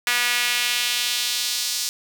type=tone with high-pass filter sweep; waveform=sawtooth; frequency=242.7 Hz; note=B3; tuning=30 cents flat; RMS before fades=-23 dBFS; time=0.07-1.89 s; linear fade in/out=0 ms; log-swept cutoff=1900 to 5100 Hz; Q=1.5; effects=none